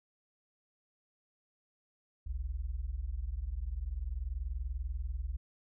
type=tone pair together; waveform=sine; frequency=48.91 / 69.3 Hz; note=G1 / C#2; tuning=-3 / 0 cents; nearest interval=tritone; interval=603 cents; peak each=-37 / -37 dBFS; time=2.26-5.37 s; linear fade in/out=10 ms; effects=none